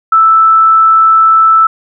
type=tone; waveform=sine; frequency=1318.5 Hz; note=E6; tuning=in tune; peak=-3 dBFS; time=0.12-1.67 s; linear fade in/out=5 ms; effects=none